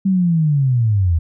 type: linear sweep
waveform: sine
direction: down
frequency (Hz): 196 to 78.1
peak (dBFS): -12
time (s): 0.05-1.19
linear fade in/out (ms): 10
effects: none